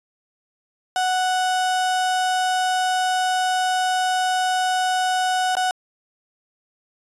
35% pulse tone with dropouts, 740 Hz, F#5, in tune, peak -17 dBFS, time 0.96-5.71 s, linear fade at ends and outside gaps 1 ms, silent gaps 5.553-5.568 s, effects resampled to 24000 Hz

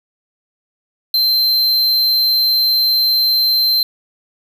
square tone, 4115 Hz, C8, 30 cents flat, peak -12 dBFS, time 1.14-3.83 s, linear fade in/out 2 ms, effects none

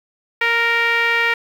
5% pulse tone with low-pass filter, 465.7 Hz, A#4, 2 cents flat, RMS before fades -17 dBFS, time 0.41-1.34 s, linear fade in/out 5 ms, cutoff 2100 Hz, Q 3.2, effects 7-bit

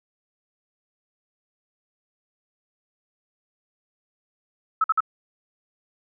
sine tone bursts, 1300 Hz, E6, 24 cents flat, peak -16 dBFS, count 3, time 4.81-5.005 s, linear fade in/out 5 ms, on 31 ms, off 51 ms, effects none

